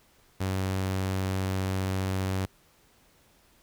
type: tone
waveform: sawtooth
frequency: 94.9 Hz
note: F#2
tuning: 44 cents sharp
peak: -23 dBFS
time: 0.4-2.46 s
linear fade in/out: 10 ms
effects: pink hiss -62 dBFS RMS until 3.62 s